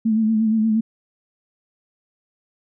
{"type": "tone with vibrato", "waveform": "sine", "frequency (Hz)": 220, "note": "A3", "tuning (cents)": 0, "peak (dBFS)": -15, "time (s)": [0.05, 0.81], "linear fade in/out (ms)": 10, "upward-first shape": "sine", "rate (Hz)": 8.5, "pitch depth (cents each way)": 43, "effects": []}